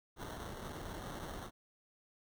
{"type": "noise with sample-and-hold", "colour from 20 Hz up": "pink", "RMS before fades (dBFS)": -45, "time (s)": [0.16, 1.51], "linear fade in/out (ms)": 50, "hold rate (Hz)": 2450, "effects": []}